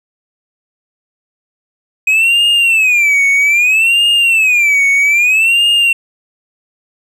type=tone with vibrato; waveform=triangle; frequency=2509 Hz; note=D#7; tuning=14 cents sharp; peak=-6 dBFS; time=2.07-5.93 s; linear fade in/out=5 ms; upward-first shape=sine; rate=0.62 Hz; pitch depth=210 cents each way; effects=none